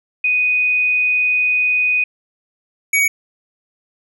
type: tone pair in turn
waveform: sine / square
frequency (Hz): 2489 / 2252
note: D#7 / C#7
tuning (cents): 0 / +27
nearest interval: major second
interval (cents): 173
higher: first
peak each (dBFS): -13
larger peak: neither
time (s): 0.24-2.04 / 2.93-3.08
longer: first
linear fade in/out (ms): 5
effects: none